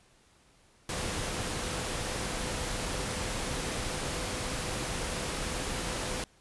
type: tone in noise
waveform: sine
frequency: 505 Hz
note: B4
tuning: 39 cents sharp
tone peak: -44 dBFS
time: 0.89-6.24 s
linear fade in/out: 2 ms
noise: pink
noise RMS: -34 dBFS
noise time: 0.89-6.24 s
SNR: -13 dB
effects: pink hiss -63 dBFS RMS until 6.4 s + resampled to 24000 Hz